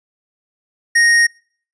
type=tone; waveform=square; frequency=1864.7 Hz; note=A#6; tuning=in tune; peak=-10 dBFS; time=0.95-1.27 s; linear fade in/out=10 ms; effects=noise-tail reverb RT60 0.5 s tail -26 dB re dry + resampled to 22050 Hz